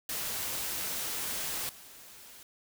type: noise with level steps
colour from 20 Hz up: white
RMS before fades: -35 / -51 dBFS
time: 0.09-2.43 s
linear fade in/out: 2 ms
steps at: 1.69 s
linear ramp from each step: 2 ms
effects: none